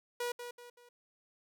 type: tone with echo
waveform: sawtooth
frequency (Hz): 483.7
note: B4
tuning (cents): -36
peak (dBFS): -30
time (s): 0.2-0.32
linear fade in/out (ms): 5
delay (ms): 190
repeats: 3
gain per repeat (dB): -8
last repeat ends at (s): 0.89
effects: none